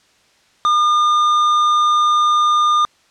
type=tone with tanh clipping; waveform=sine; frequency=1210 Hz; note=D#6; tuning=49 cents flat; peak=-13 dBFS; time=0.65-2.85 s; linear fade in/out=0 ms; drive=10 dB; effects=white hiss -55 dBFS RMS until 3.1 s + low-pass 6000 Hz 12 dB/octave